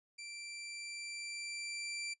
20% pulse tone with level ramp, 2349 Hz, D7, in tune, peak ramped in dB -41 to -34 dBFS, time 0.18-2.14 s, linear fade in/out 10 ms, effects noise-tail reverb RT60 0.1 s tail -20 dB re dry + resampled to 24000 Hz

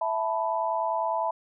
sine chord, E suspended fourth, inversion none, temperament just, 659.3 / 879 / 988.9 Hz, E5 / A5 / B5, 0 / -2 / +2 cents, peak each -29 dBFS, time 0.01-1.31 s, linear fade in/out 5 ms, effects none

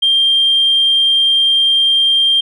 sine tone, 3185 Hz, G7, 27 cents sharp, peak -8 dBFS, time 0.02-2.41 s, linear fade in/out 10 ms, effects tanh soft clip ceiling -4 dBFS

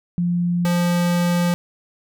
sine / square tone pair in turn, 174.61 / 174.61 Hz, F3 / F3, 0 / 0 cents, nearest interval unison, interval 0 cents, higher neither, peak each -17 dBFS, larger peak neither, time 0.18-0.65 / 0.65-1.54 s, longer second, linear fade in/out 0 ms, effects none

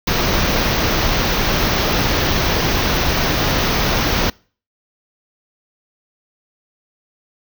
pink band-stop noise, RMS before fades -17 dBFS, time 0.07-4.3 s, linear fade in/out 5 ms, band 6300 to 14000 Hz, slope 96 dB/octave, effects noise-tail reverb RT60 0.4 s tail -25 dB re dry

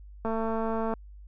click train, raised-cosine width 1 ms, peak -18 dBFS, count 155, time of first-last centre 0.25-0.938 s, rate 224 Hz, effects added 50 Hz sine -44 dBFS peak until 1.27 s

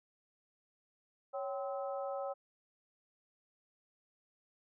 harmonic tone with a mistuned harmonic, 258.5 Hz, C4, 21 cents flat, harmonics 2 / 3 / 4 / 5, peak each -38 / -42 / -51 / -47 dBFS, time 1.33-2.34 s, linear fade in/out 20 ms, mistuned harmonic 2, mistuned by +120 cents, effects none

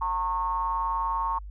triangle ring-modulated tone, 90 Hz, F#2, 47 cents flat, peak -20 dBFS, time 0.01-1.39 s, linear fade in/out 10 ms, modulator 1000 Hz, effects added 50 Hz sine -37 dBFS peak until 1.5 s

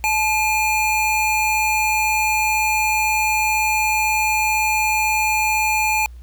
square tone pair together, 863 / 2413 Hz, A5 / D7, -34 / +46 cents, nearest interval octave + tritone, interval 1780 cents, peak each -20 dBFS, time 0.04-6.06 s, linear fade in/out 0 ms, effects added 60 Hz sine -35 dBFS peak until 6.22 s + pink hiss -58 dBFS RMS until 6.22 s

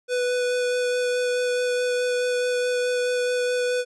square tone with vibrato, 494.9 Hz, B4, 4 cents sharp, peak -22 dBFS, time 0.08-3.85 s, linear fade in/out 50 ms, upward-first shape sine, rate 4.7 Hz, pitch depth 8 cents each way, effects resampled to 22050 Hz

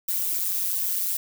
violet noise with amplitude modulation, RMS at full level -22 dBFS, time 0.08-1.17 s, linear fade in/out 5 ms, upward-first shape sine, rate 185 Hz, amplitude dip 95%, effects none

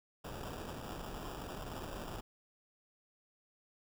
pink noise with sample-and-hold, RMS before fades -44 dBFS, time 0.24-2.21 s, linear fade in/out 10 ms, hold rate 2100 Hz, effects none

